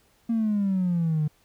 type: exponential sweep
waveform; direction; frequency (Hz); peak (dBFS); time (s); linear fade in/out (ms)
triangle; down; 233.1 to 148.7; -18; 0.29-1.28; 10
effects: tanh soft clip ceiling -18 dBFS + pink hiss -63 dBFS RMS until 1.44 s